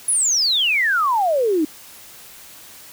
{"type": "exponential sweep", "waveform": "sine", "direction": "down", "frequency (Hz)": [10880, 293.7], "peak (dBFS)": -15, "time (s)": [0.08, 1.65], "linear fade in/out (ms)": 5, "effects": ["white hiss -42 dBFS RMS until 2.92 s"]}